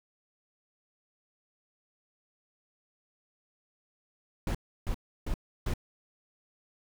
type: noise bursts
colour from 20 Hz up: brown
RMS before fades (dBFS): -30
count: 4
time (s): 4.47-5.738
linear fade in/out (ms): 2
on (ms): 77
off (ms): 320
effects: none